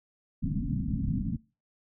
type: low-pass noise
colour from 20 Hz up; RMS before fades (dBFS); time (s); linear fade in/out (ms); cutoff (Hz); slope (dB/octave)
white; -30; 0.42-1.37; 20; 270; 96
effects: noise-tail reverb RT60 0.3 s tail -21 dB re dry